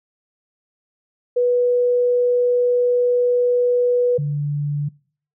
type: tone pair in turn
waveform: sine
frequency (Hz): 490 / 145.68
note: B4 / D3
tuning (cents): -14 / -14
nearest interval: octave + major sixth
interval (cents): 2100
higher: first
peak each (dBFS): -14 / -19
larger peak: first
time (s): 1.36-4.18 / 4.18-4.89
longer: first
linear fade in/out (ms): 10
effects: noise-tail reverb RT60 0.5 s tail -24 dB re dry